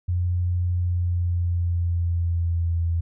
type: tone with pitch glide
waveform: sine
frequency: 88.7 to 84.16 Hz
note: F2 to E2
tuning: +27 to +36 cents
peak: -20 dBFS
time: 0.08-3.01 s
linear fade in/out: 10 ms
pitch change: -91 cents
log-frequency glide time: 0.76-2.79 s
effects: none